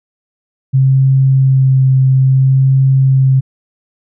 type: tone with vibrato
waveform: sine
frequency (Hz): 132.9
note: C3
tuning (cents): +27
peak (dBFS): -6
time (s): 0.73-3.41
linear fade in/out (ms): 20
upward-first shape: sine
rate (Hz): 0.59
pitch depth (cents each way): 13
effects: none